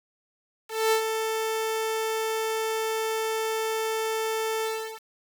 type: tone with ADSR envelope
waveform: sawtooth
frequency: 442.6 Hz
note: A4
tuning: 10 cents sharp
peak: -15 dBFS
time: 0.68-5.03 s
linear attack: 240 ms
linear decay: 88 ms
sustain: -7 dB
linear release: 390 ms
effects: 7-bit